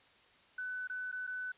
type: tone with dropouts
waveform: sine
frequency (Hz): 1500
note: F#6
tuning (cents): +23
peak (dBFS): -37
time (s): 0.58-1.52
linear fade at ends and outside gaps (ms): 5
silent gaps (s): 0.874-0.897 / 1.116-1.125 / 1.268-1.274
effects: white hiss -64 dBFS RMS until 1.57 s + resampled to 8000 Hz